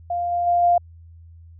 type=tone with level steps; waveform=sine; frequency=698.5 Hz; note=F5; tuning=in tune; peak=-21 / -19 / -15 / -13 dBFS; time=0.1-0.78 s; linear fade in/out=5 ms; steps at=0.31 / 0.46 / 0.62 s; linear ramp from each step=20 ms; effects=added 83 Hz sine -42 dBFS peak until 1.59 s